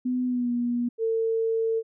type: tone with pitch glide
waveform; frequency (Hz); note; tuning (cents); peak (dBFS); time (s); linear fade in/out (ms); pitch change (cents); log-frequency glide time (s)
sine; 251.1 to 240.9; B3 to B3; +29 to -43; -23; 0.05-0.89; 10; -72; 0.26-0.51
type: tone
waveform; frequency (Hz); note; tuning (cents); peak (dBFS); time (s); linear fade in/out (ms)
sine; 450.1; A4; +39; -22; 0.98-1.83; 50
effects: none